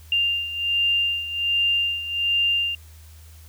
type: beating tone pair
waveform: sine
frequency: 2794 / 2795.3 Hz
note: F7 / F7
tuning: 0 / +1 cents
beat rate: 1.3 Hz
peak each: -21 / -26 dBFS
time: 0.12-2.75 s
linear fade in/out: 2 ms
effects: added 79 Hz sine -43 dBFS peak until 3.48 s + white hiss -53 dBFS RMS until 3.48 s